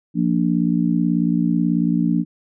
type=chord; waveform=sine; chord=Bb major; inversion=second; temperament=just; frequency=174.81 / 233.1 / 291.4 Hz; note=F3 / Bb3 / D4; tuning=+2 / 0 / -13 cents; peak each=-19 / -20 / -21 dBFS; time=0.14-2.25 s; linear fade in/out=50 ms; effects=none